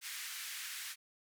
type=band-pass noise; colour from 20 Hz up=pink; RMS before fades=-44 dBFS; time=0.01-0.96 s; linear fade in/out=50 ms; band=1600 to 16000 Hz; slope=24 dB/octave; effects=none